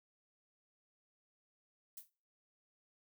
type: noise with exponential decay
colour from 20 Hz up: violet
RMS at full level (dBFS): -44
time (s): 1.97-2.1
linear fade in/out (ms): 5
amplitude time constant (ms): 28
effects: noise-tail reverb RT60 0.4 s tail -23 dB re dry